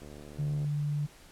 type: click train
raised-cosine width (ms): 2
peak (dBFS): -34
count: 47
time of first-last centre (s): 0.02-0.645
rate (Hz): 73.6
type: tone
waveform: sine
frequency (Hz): 146.83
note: D3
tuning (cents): 0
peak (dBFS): -28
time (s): 0.38-1.07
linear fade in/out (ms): 20
effects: pink hiss -55 dBFS RMS until 1.31 s + low-pass 12000 Hz 12 dB/octave